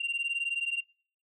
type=beating tone pair; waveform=sine; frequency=2764 / 2783 Hz; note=F7 / F7; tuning=-19 / -7 cents; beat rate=19 Hz; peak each=-30 dBFS; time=0-0.81 s; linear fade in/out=10 ms; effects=noise-tail reverb RT60 0.5 s tail -26 dB re dry + tanh soft clip ceiling -26 dBFS